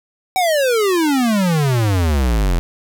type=exponential sweep; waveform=square; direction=down; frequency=772 to 40.61 Hz; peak=-14 dBFS; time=0.36-2.59 s; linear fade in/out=0 ms; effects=none